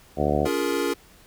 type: harmonic tone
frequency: 73.7 Hz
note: D2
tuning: 7 cents sharp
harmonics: 1 / 2 / 3 / 4 / 5 / 6 / 7 / 8 / 9 / 10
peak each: -29 / -29 / -29 / -29 / -29 / -29 / -29 / -29 / -29 / -29 dBFS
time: 0.16-0.49 s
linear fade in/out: 50 ms
type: chord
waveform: square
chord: Bb minor seventh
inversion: first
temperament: equal with one note detuned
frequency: 283.7 / 349.2 / 415.3 / 466.2 Hz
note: Db4 / F4 / Ab4 / Bb4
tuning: +40 / 0 / 0 / 0 cents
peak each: -29 dBFS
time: 0.45-0.94 s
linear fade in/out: 10 ms
effects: pink hiss -53 dBFS RMS until 1.26 s